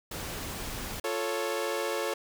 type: noise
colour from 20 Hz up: pink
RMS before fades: -37 dBFS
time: 0.11-1 s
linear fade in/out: 5 ms
type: chord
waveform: sawtooth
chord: F augmented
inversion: none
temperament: equal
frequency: 349.2 / 440 / 554.4 Hz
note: F4 / A4 / C#5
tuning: 0 / 0 / 0 cents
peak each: -32 / -29 / -29 dBFS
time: 1.04-2.14 s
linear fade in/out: 5 ms
effects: none